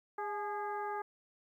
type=harmonic tone with a mistuned harmonic; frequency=408.7 Hz; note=G#4; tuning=28 cents flat; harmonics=1 / 2 / 3 / 4 / 5; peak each=-41 / -38 / -43 / -47 / -55 dBFS; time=0.18-1.02 s; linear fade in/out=5 ms; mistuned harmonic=2; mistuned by=+52 cents; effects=12-bit